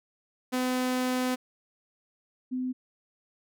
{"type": "tone pair in turn", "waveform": ["sawtooth", "sine"], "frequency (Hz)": [253.5, 254.7], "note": ["B3", "C4"], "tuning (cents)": [45, -46], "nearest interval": "unison", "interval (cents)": 9, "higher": "second", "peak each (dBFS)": [-22, -28], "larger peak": "first", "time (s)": [[0.52, 1.36], [2.51, 2.73]], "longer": "first", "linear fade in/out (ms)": 20, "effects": []}